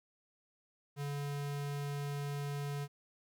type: tone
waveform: square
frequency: 143.1 Hz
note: D3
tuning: 45 cents flat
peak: -37 dBFS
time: 0.96-2.88 s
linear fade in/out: 50 ms
effects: 13-bit